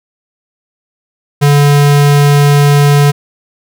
square tone, 144.1 Hz, D3, 33 cents flat, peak -5 dBFS, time 1.41-3.12 s, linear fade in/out 20 ms, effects none

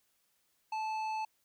sine tone with tanh clipping, 873 Hz, A5, 14 cents flat, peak -35 dBFS, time 0.72-1.25 s, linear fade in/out 5 ms, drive 11 dB, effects white hiss -75 dBFS RMS until 1.44 s

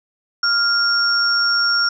sine tone pair together, 1396.9 / 5515 Hz, F6 / F8, 0 / -23 cents, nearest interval 2 octaves, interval 2377 cents, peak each -17 dBFS, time 0.43-1.89 s, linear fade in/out 5 ms, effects none

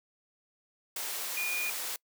sine tone in noise, 2439 Hz, D#7, 35 cents flat, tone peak -31 dBFS, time 1.37-1.7 s, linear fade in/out 2 ms, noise white, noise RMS -36 dBFS, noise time 0.96-1.96 s, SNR +2 dB, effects noise-tail reverb RT60 0.1 s tail -25 dB re dry + high-pass 400 Hz 12 dB/octave

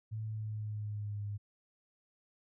sine tone with pitch glide, 109.4 to 102.67 Hz, A2 to G#2, -9 to -19 cents, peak -36 dBFS, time 0.11-1.38 s, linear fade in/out 20 ms, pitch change -110 cents, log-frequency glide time 0.24-1.23 s, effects none

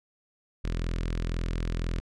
sawtooth tone with notch filter, 42 Hz, E1, 33 cents sharp, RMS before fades -30 dBFS, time 0.64-2 s, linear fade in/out 0 ms, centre 800 Hz, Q 1.1, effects low-pass 6000 Hz 12 dB/octave

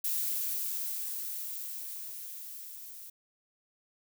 violet noise with level ramp, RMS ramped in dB -31 to -47 dBFS, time 0.04-3.1 s, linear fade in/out 5 ms, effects none

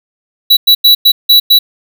square tone bursts at uneven times, 3932 Hz, B7, 8 cents flat, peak -3 dBFS, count 6, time 0.5-0.57 / 0.67-0.75 / 0.84-0.95 / 1.05-1.12 / 1.29-1.4 / 1.5-1.59 s, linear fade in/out 10 ms, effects none

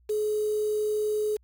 sine tone with quantisation, 424.4 Hz, G#4, 38 cents sharp, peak -24 dBFS, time 0.09-1.37 s, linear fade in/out 10 ms, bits 7, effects added 60 Hz sine -58 dBFS peak until 1.43 s

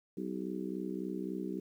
harmonic tone with a mistuned harmonic, 63.5 Hz, B1, 49 cents sharp, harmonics 3 / 4 / 5 / 6 / 7, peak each -40 / -43 / -40 / -42 / -48 dBFS, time 0.17-1.6 s, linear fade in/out 5 ms, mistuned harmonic 7, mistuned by -82 cents, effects 11-bit

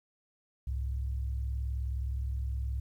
sine tone pair together, 66.41 / 105.6 Hz, C2 / G#2, +26 / +29 cents, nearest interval minor sixth, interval 803 cents, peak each -31 / -40 dBFS, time 0.67-2.8 s, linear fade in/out 5 ms, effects 11-bit

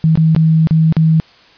sine tone with dropouts, 160 Hz, D#3, 49 cents sharp, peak -7 dBFS, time 0.04-1.2 s, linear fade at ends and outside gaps 0 ms, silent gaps 0.155-0.174 / 0.349-0.363 / 0.672-0.709 / 0.925-0.967 s, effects white hiss -45 dBFS RMS until 1.57 s + resampled to 11025 Hz

